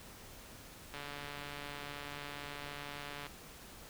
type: click train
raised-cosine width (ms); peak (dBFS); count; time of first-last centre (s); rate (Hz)
0.3; -28; 336; 0.94-3.266; 144
effects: pink hiss -53 dBFS RMS until 3.89 s